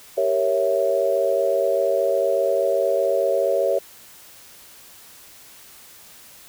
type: chord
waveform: sine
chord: G diminished seventh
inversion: none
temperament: equal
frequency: 392 / 466.2 / 554.4 / 659.3 Hz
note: G4 / Bb4 / Db5 / Fb5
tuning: 0 / 0 / 0 / 0 cents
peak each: -25 / -25 / -20 / -24 dBFS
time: 0.17-3.79 s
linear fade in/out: 10 ms
effects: white hiss -46 dBFS RMS until 6.48 s